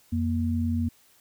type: tone pair together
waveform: sine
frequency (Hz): 87.91 / 235.5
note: F2 / A#3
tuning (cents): +12 / +18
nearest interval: octave + perfect fourth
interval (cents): 1706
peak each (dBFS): -26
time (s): 0.12-0.89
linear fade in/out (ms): 10
effects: white hiss -60 dBFS RMS until 1.2 s